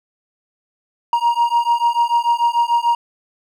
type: beating tone pair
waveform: triangle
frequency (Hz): 940 / 946.8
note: A#5 / A#5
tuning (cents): +14 / +27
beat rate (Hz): 6.8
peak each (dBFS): -15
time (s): 1.13-2.95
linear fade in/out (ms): 2
effects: none